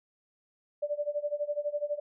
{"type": "tone with tremolo", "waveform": "sine", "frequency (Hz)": 587.3, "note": "D5", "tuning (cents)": 0, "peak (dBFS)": -26, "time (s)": [0.82, 2], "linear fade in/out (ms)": 10, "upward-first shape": "sine", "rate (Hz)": 12, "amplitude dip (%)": 90, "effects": []}